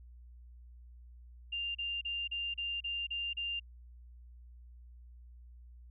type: tone bursts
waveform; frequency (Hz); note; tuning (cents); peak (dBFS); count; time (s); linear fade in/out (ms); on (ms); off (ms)
sine; 2794; F7; 0; -34; 8; 1.52-3.598; 10; 230; 34
effects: added 60 Hz sine -51 dBFS peak until 5.9 s